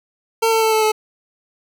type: tone with pitch steps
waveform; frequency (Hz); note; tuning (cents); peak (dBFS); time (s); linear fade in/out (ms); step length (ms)
25% pulse; 452.3 / 447.1 / 442 / 436.9 / 431.9; A4 / A4 / A4 / A4 / A4; +48 / +28 / +8 / -12 / -32; -10; 0.42-0.92; 10; 100
effects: none